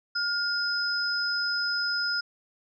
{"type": "tone pair together", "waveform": "sine", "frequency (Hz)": [1419, 5069], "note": ["F6", "D#8"], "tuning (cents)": [27, 31], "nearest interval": "octave + minor seventh", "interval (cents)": 2204, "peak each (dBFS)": -28, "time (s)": [0.15, 2.21], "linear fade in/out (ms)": 10, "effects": []}